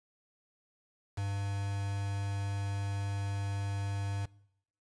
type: tone with quantisation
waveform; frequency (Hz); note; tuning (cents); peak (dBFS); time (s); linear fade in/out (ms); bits
triangle; 99.8; G2; +32; -30; 1.17-4.26; 10; 7
effects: noise-tail reverb RT60 0.7 s tail -22 dB re dry + resampled to 22050 Hz